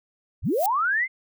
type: linear sweep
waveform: sine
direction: up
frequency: 33.12 to 2137 Hz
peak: -20 dBFS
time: 0.42-1.08 s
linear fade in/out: 50 ms
type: noise with exponential growth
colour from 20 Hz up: violet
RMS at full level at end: -26 dBFS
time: 0.45-0.66 s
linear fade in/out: 1 ms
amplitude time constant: 45 ms
effects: none